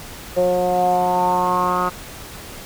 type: tone with low-pass filter sweep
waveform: 10% pulse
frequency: 180 Hz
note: F#3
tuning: 47 cents flat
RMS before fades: -18 dBFS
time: 0.36-1.9 s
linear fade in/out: 20 ms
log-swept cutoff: 540 to 1300 Hz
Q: 6
effects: pink hiss -36 dBFS RMS until 2.65 s